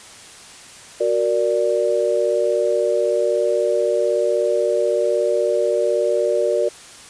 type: chord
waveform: sine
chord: Gb augmented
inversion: none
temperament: equal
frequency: 370 / 466.2 / 587.3 Hz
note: Gb4 / Bb4 / D5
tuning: 0 / 0 / 0 cents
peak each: -22 / -20 / -19 dBFS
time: 1-6.69 s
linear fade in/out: 10 ms
effects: white hiss -41 dBFS RMS until 7.09 s + resampled to 22050 Hz